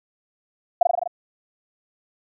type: tone with echo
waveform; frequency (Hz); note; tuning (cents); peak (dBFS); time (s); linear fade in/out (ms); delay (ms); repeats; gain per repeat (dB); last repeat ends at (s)
sine; 700; F5; +4; -10; 0.81-0.83; 5; 41; 6; -2; 1.076
effects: none